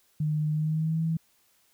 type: tone with pitch glide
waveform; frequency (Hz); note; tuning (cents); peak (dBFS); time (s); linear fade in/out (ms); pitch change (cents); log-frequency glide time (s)
sine; 152.5 to 162.5; D#3 to E3; -34 to -24; -24; 0.2-1.17; 5; +110; 0.51-1.03
effects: white hiss -66 dBFS RMS until 1.73 s